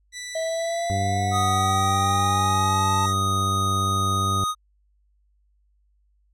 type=tone with pitch glide; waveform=15% pulse; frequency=1975.5 to 1889.6 Hz; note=B6 to A#6; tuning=0 to +23 cents; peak=-26 dBFS; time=0.12-3.14 s; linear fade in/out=50 ms; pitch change=-77 cents; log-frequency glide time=1.15-2.03 s
type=linear sweep; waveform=triangle; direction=up; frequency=642 to 880 Hz; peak=-22 dBFS; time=0.35-3.06 s; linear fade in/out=5 ms
type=harmonic tone; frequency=97.3 Hz; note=G2; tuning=12 cents flat; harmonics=1 / 2 / 3 / 4 / 5 / 6 / 7 / 8; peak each=-24 / -32 / -37 / -37 / -44 / -44 / -43 / -46 dBFS; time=0.9-4.44 s; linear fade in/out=0 ms
type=tone; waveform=square; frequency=1244.5 Hz; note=D#6; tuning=in tune; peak=-23 dBFS; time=1.31-4.55 s; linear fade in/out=50 ms
effects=added 50 Hz sine -61 dBFS peak until 6.33 s + low-pass 12000 Hz 12 dB/octave